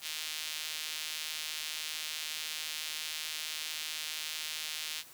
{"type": "tone with high-pass filter", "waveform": "sawtooth", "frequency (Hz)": 155.4, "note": "D#3", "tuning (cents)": -2, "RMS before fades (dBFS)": -39, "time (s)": [0.01, 5.04], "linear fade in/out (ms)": 50, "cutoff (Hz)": 3200, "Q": 1.4, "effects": ["white hiss -54 dBFS RMS until 5.13 s", "high-pass 80 Hz 12 dB/octave"]}